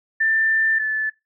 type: tone pair in turn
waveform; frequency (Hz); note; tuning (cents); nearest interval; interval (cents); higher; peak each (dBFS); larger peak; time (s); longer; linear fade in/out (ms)
sine; 1781 / 1743.3; A6 / A6; +21 / -17; unison; 38; first; -16 / -20; first; 0.2-0.79 / 0.79-1.1; first; 10
effects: noise-tail reverb RT60 0.2 s tail -19 dB re dry